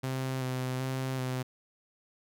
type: tone with vibrato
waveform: sawtooth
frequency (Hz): 129.8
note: C3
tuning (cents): -13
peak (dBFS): -27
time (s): 0.03-1.43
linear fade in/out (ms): 10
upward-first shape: square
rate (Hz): 1.3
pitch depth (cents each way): 19
effects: none